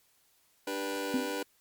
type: chord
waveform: sawtooth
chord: G major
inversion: second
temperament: just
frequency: 294 / 392 / 490 Hz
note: D4 / G4 / B4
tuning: +2 / 0 / -14 cents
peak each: -33 / -35 / -32 dBFS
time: 0.67-1.43 s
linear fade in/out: 5 ms
type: tone with exponential decay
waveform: sine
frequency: 260 Hz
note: C4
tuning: 11 cents flat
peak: -23 dBFS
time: 1.14-1.39 s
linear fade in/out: 2 ms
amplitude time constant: 54 ms
effects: white hiss -68 dBFS RMS until 1.6 s + MP3 96 kbps